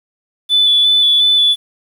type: tone with vibrato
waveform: triangle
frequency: 3474 Hz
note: A7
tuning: 23 cents flat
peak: -5 dBFS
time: 0.49-1.56 s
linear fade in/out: 50 ms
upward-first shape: square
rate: 2.8 Hz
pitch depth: 12 cents each way
effects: tanh soft clip ceiling -6 dBFS + 7-bit